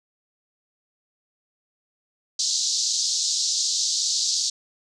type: band-pass noise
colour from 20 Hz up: pink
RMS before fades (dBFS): -24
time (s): 2.39-4.5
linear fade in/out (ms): 5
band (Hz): 4000 to 7200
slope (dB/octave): 48
effects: none